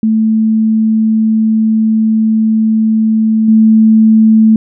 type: tone with level steps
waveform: sine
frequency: 220 Hz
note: A3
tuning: in tune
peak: -7 / -3 dBFS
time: 0.03-4.56 s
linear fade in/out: 2 ms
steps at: 3.48 s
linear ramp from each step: 5 ms
effects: none